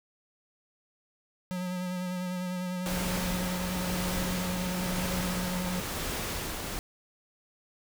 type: tone with vibrato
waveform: square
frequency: 181.4 Hz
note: F#3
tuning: 34 cents flat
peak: -32 dBFS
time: 1.51-5.8 s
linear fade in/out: 0 ms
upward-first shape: sine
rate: 10 Hz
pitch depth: 26 cents each way
type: noise with tremolo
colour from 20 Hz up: pink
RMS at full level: -33 dBFS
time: 2.86-6.79 s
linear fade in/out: 0 ms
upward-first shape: sine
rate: 0.99 Hz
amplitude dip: 30%
effects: none